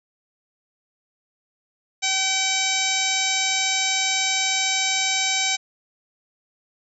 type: harmonic tone with a mistuned harmonic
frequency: 767 Hz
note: G5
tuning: 38 cents flat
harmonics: 1 / 2 / 3 / 4 / 5 / 6 / 7 / 8 / 9 / 10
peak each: -30 / -34 / -25 / -31 / -27 / -33 / -30 / -27 / -35 / -30 dBFS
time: 2.02-5.57 s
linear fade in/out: 20 ms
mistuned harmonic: 10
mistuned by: -62 cents
effects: none